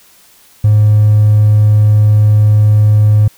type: tone with hard clipping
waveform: triangle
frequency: 105.7 Hz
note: G#2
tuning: 31 cents sharp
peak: -5 dBFS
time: 0.64-3.28 s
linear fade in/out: 5 ms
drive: 4 dB
effects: white hiss -45 dBFS RMS until 3.37 s